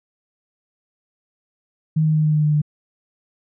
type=tone with pitch steps; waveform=sine; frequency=156.9 / 155.64 / 154.38 / 153.14 / 151.91 / 150.68 / 149.47 Hz; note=D#3 / D#3 / D#3 / D#3 / D#3 / D3 / D3; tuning=+15 / +1 / -13 / -27 / -41 / +45 / +31 cents; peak=-14 dBFS; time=1.96-2.618 s; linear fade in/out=10 ms; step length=94 ms; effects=none